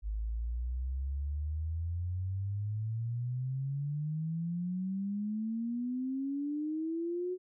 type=exponential sweep; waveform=sine; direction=up; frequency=51.3 to 370 Hz; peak=-32 dBFS; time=0.02-7.38 s; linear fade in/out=50 ms; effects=none